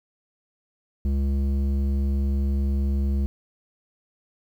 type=tone with low-pass filter; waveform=square; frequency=68.8 Hz; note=C#2; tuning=12 cents flat; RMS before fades=-23 dBFS; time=1.05-3.26 s; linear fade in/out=0 ms; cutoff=240 Hz; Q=1; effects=9-bit